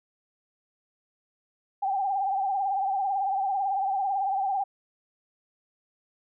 sine tone with vibrato, 784 Hz, G5, in tune, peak -24 dBFS, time 1.82-4.64 s, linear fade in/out 10 ms, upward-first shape triangle, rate 18 Hz, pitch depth 83 cents each way, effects none

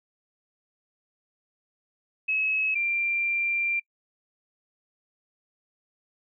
sine tone pair in turn, 2573 / 2372 Hz, E7 / D7, -43 / +17 cents, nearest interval minor second, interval 140 cents, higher first, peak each -23 dBFS, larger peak neither, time 2.28-2.75 / 2.75-3.8 s, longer second, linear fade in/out 10 ms, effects noise-tail reverb RT60 0.1 s tail -26 dB re dry

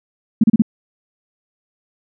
sine tone bursts, 220.9 Hz, A3, 7 cents sharp, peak -7 dBFS, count 4, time 0.41-0.621 s, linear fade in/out 5 ms, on 28 ms, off 33 ms, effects none

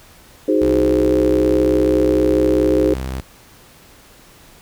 sine chord, Ab dominant seventh, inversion second, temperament equal, 311.1 / 370 / 415.3 / 523.3 Hz, Eb4 / Gb4 / Ab4 / C5, 0 / 0 / 0 / 0 cents, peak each -16 / -20 / -18 / -19 dBFS, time 0.48-2.94 s, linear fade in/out 5 ms
sawtooth tone, 65.1 Hz, C2, 8 cents flat, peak -19 dBFS, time 0.61-3.21 s, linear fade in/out 10 ms
effects pink hiss -46 dBFS RMS until 4.61 s

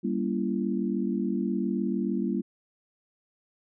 sine chord, G diminished seventh, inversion none, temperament just, 196 / 235.2 / 282.2 / 338.7 Hz, G3 / Bb3 / Db4 / Fb4, 0 / +16 / +31 / +47 cents, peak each -29 / -30 / -34 / -32 dBFS, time 0.03-2.42 s, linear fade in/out 20 ms, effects none

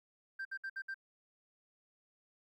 sine tone bursts, 1572 Hz, G6, 4 cents sharp, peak -36 dBFS, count 5, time 0.39-0.944 s, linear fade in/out 10 ms, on 62 ms, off 61 ms, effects tanh soft clip ceiling -37 dBFS + 13-bit

